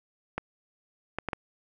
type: clicks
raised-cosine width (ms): 0.5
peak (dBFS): -15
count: 4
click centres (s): 0.38 / 1.186 / 1.287 / 1.332
effects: none

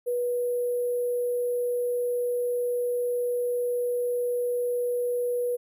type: tone with sample-and-hold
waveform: sine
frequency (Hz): 488.1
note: B4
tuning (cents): -20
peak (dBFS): -24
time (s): 0.06-5.57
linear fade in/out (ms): 20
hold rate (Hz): 11025
effects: none

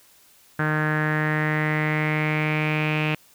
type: tone with low-pass filter sweep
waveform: sawtooth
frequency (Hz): 153.6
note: D#3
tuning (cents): -22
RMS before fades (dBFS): -23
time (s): 0.59-3.15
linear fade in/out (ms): 5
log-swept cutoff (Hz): 1600 to 2600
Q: 6.4
effects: white hiss -55 dBFS RMS until 3.34 s

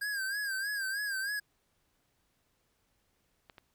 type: tone with vibrato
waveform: square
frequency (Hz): 1611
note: G6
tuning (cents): +47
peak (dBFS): -33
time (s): 0.01-1.4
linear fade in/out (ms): 10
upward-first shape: sine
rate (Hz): 3.2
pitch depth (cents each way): 84
type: clicks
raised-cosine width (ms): 0.3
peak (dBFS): -34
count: 2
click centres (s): 3.498 / 3.582
effects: pink hiss -75 dBFS RMS until 3.74 s

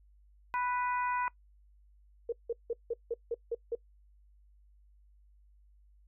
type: harmonic tone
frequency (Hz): 493.9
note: B4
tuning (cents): 0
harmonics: 2 / 3 / 4 / 5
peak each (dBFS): -31 / -38 / -43 / -43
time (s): 0.54-1.28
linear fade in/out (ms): 0
type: tone bursts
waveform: sine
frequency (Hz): 466.2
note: A#4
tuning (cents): 0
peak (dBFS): -29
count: 8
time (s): 2.29-3.752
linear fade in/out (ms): 5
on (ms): 34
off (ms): 170
effects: noise-tail reverb RT60 0.1 s tail -22 dB re dry + added 50 Hz sine -59 dBFS peak until 6.07 s

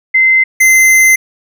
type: tone pair in turn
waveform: sine / square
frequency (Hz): 2068 / 2068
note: C7 / C7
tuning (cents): -21 / -21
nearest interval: unison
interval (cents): 0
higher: neither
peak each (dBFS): -5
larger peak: neither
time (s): 0.14-0.44 / 0.6-1.16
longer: second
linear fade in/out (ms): 10
effects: none

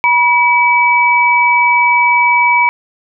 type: tone pair together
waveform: sine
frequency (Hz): 966 / 2290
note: B5 / D7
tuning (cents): -39 / -44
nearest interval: octave + minor third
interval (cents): 1495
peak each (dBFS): -10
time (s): 0.04-2.69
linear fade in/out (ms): 0
effects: none

